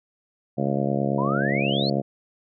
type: harmonic tone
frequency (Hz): 69.3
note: C#2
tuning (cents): 0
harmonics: 2 / 3 / 4 / 5 / 6 / 7 / 8 / 9 / 10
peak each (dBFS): -27 / -26 / -31 / -31 / -34 / -33 / -30 / -33 / -32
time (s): 0.57-2.02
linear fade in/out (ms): 20
type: exponential sweep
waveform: sine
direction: up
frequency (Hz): 932 to 4470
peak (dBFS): -26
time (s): 1.18-1.9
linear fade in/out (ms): 5
effects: none